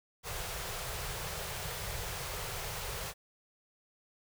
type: band-stop noise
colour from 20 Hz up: pink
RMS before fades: -39 dBFS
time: 0.23-3.14 s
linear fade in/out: 50 ms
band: 170 to 390 Hz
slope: 48 dB/octave
effects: none